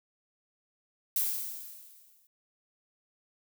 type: noise with exponential decay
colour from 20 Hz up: violet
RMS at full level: -27 dBFS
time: 1.16-2.27 s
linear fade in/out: 2 ms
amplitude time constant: 240 ms
effects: none